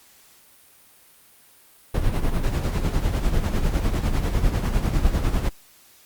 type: noise with tremolo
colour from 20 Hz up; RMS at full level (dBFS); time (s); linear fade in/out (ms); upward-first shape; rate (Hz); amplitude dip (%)
brown; -19; 1.94-5.49; 5; sine; 10; 60
effects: white hiss -53 dBFS RMS until 6.05 s + Opus 48 kbps